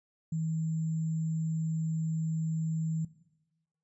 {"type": "tone with sample-and-hold", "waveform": "sine", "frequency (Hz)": 160.3, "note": "E3", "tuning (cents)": -48, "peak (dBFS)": -29, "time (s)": [0.32, 3.05], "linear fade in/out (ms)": 5, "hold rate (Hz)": 7350, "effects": ["noise-tail reverb RT60 1.0 s tail -17 dB re dry", "resampled to 22050 Hz"]}